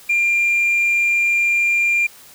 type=tone; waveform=sine; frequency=2391 Hz; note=D7; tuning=30 cents sharp; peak=-12 dBFS; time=0.09-2.07 s; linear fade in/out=10 ms; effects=tanh soft clip ceiling -12 dBFS + white hiss -44 dBFS RMS until 2.34 s